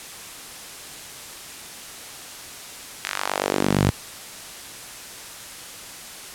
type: tone with high-pass filter sweep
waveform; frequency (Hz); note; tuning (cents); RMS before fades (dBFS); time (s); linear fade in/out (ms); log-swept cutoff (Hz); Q
sawtooth; 48.84; G1; -6; -23; 3.04-3.91; 10; 2000 to 100; 1.4
effects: white hiss -38 dBFS RMS until 6.34 s + low-pass 11000 Hz 12 dB/octave